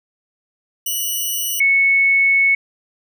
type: tone pair in turn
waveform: 5% pulse / sine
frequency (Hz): 2946 / 2207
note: F#7 / C#7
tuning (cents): -8 / -8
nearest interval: perfect fourth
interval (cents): 500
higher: first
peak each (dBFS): -11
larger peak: neither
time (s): 0.86-1.6 / 1.6-2.55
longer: second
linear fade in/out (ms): 5
effects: none